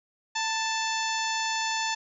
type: harmonic tone with a mistuned harmonic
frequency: 881 Hz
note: A5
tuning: 2 cents sharp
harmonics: 1 / 2 / 3 / 4 / 5 / 6 / 7 / 8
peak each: -30 / -33 / -35 / -36 / -37 / -38 / -38 / -39 dBFS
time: 0.35-1.95 s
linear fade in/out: 10 ms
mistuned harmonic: 1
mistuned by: +26 cents
effects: none